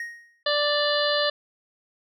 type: tone with exponential decay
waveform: triangle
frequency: 1871 Hz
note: A#6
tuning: 6 cents sharp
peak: -26 dBFS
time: 0-0.43 s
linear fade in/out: 2 ms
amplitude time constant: 92 ms
type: harmonic tone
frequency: 587.3 Hz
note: D5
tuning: in tune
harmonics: 1 / 2 / 3 / 5 / 6 / 7 / 8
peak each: -24 / -30 / -28 / -31 / -30 / -29 / -34 dBFS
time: 0.46-1.3 s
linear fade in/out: 5 ms
effects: none